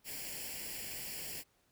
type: noise with comb filter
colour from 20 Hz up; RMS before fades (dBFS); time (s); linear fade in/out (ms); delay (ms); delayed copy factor
white; -43; 0.04-1.44; 50; 0.4; +0.75
effects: pink hiss -73 dBFS RMS until 1.71 s